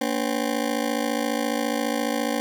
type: ring-modulated tone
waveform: 20% pulse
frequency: 261.6 Hz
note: C4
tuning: in tune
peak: -15 dBFS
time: 0.01-2.4 s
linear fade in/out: 0 ms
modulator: 27.3 Hz
effects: none